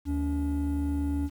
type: tone pair together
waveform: triangle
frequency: 75.15 / 284.5 Hz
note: D2 / C#4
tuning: +40 / +45 cents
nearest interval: octave + major seventh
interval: 2305 cents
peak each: -26 dBFS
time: 0.05-1.3 s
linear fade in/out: 50 ms
effects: tanh soft clip ceiling -18 dBFS + 9-bit